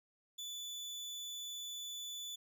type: tone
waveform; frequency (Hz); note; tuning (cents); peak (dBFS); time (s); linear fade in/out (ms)
30% pulse; 3477; A7; -21; -40; 0.38-2.36; 10
effects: none